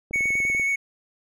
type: click train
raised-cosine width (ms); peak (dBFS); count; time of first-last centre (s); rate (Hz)
2; -24; 11; 0.11-0.598; 20.5
type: tone with vibrato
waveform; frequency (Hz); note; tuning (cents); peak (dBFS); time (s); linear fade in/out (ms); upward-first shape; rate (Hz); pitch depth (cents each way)
triangle; 2217; C#7; 0; -19; 0.13-0.76; 10; sine; 9.2; 12
effects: none